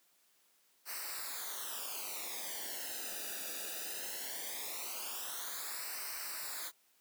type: noise with flanger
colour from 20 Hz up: white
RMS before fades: -42 dBFS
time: 0.85-6.72 s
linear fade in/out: 50 ms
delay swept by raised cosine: 0.29 to 0.94 ms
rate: 0.19 Hz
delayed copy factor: -0.85
effects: white hiss -71 dBFS RMS until 7 s + high-pass 200 Hz 12 dB/octave